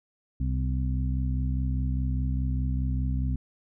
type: harmonic tone with a mistuned harmonic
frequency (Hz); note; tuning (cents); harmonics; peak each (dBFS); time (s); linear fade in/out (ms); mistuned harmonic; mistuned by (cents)
64.9; C2; -13; 1 / 2 / 3 / 4; -26 / -30 / -38 / -36; 0.4-3.36; 5; 4; -17
effects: none